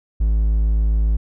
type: tone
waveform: triangle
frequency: 53.7 Hz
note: A1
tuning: 41 cents flat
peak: -12 dBFS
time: 0.2-1.17 s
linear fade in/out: 10 ms
effects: none